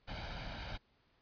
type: noise with comb filter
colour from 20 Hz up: pink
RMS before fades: -43 dBFS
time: 0.07-0.78 s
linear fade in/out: 20 ms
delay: 1.3 ms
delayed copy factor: +0.6
effects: pink hiss -73 dBFS RMS until 1.21 s + resampled to 11025 Hz